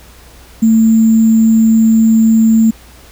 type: tone with sample-and-hold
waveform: sine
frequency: 223.2 Hz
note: A3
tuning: 25 cents sharp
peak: -5 dBFS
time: 0.62-2.71 s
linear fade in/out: 10 ms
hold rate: 7350 Hz
effects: added 60 Hz sine -40 dBFS peak until 3.11 s + pink hiss -41 dBFS RMS until 3.11 s